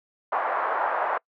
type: band-pass noise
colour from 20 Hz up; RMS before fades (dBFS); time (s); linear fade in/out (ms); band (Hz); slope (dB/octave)
pink; -26; 0.32-1.18; 5; 630 to 1400; 24
effects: noise-tail reverb RT60 0.1 s tail -26 dB re dry